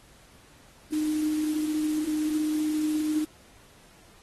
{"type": "tone in noise", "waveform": "sine", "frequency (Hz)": 306.4, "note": "D#4", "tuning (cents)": -27, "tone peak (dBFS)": -24, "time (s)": [0.92, 3.25], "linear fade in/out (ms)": 10, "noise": "white", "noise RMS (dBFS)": -42, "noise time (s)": [0.92, 3.25], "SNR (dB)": 15, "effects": ["pink hiss -56 dBFS RMS until 4.22 s", "AAC 32 kbps"]}